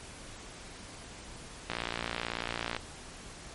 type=click train; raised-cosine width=0.3 ms; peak=-16 dBFS; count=63; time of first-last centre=1.7-2.765 s; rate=58.2 Hz; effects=pink hiss -47 dBFS RMS until 3.54 s + MP3 48 kbps